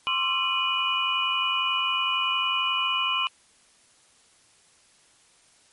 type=tone cluster; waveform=sine; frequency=1051 / 1142 / 1344 / 2468 / 2946 Hz; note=C6 / D6 / E6 / D#7 / F#7; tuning=+7 / -49 / +33 / -15 / -8 cents; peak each=-28 / -34 / -35 / -28 / -26 dBFS; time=0.07-3.27 s; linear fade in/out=0 ms; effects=white hiss -59 dBFS RMS until 5.72 s + MP3 48 kbps